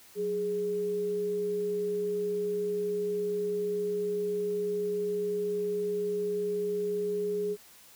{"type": "tone pair together", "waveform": "sine", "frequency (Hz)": [184.75, 415.3], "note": ["F#3", "G#4"], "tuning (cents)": [-2, 0], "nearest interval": "octave + major second", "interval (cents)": 1402, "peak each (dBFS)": [-40, -28], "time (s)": [0.15, 7.57], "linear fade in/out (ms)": 50, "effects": ["white hiss -55 dBFS RMS until 7.95 s"]}